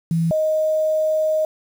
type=tone pair in turn; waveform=sine; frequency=165.3 / 624.1 Hz; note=E3 / D#5; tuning=+5 / +5 cents; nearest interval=octave + major seventh; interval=2300 cents; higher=second; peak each=-16 dBFS; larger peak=neither; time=0.11-0.31 / 0.31-1.45 s; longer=second; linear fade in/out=2 ms; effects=7-bit